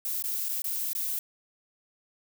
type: noise with dropouts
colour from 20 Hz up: violet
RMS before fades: -31 dBFS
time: 0.05-1.19 s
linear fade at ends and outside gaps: 2 ms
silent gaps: 0.224-0.239 / 0.487-0.491 / 0.62-0.642 / 0.932-0.95 s
effects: none